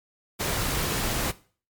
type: noise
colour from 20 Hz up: pink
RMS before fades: -27 dBFS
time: 0.39-1.32 s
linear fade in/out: 20 ms
effects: noise-tail reverb RT60 0.4 s tail -18 dB re dry + MP3 96 kbps